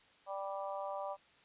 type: harmonic tone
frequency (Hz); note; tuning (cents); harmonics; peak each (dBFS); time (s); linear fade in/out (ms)
196; G3; 0; 3 / 4 / 5 / 6; -41 / -43 / -45 / -47; 0.26-1.17; 50
effects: white hiss -65 dBFS RMS until 1.44 s + resampled to 8000 Hz